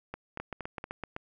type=two click trains; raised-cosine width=0.5 ms; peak=-22 / -21 dBFS; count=4 / 7; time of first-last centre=0.14-0.841 / 0.4-1.164 s; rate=4.28 / 7.85 Hz; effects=none